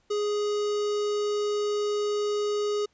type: tone with notch filter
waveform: square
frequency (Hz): 415.3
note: G#4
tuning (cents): 0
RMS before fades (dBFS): -27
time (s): 0.1-2.86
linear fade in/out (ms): 10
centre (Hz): 1900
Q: 1.2
effects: pink hiss -68 dBFS RMS until 2.93 s + resampled to 16000 Hz